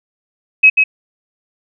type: tone with echo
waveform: sine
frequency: 2554 Hz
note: D#7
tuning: 45 cents sharp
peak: -3 dBFS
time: 0.63-0.7 s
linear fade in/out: 10 ms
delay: 140 ms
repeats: 1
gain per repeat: -4 dB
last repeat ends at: 0.84 s
effects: none